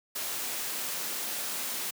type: noise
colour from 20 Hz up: white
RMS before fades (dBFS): -34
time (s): 0.15-1.91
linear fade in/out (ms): 10
effects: high-pass 200 Hz 12 dB/octave